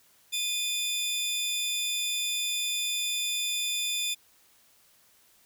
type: tone pair together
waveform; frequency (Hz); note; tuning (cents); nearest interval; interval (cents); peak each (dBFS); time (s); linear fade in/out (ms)
sawtooth; 2468 / 3530; D#7 / A7; -15 / +5; tritone; 620; -30 / -26; 0.32-4.15; 20
effects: white hiss -62 dBFS RMS until 5.45 s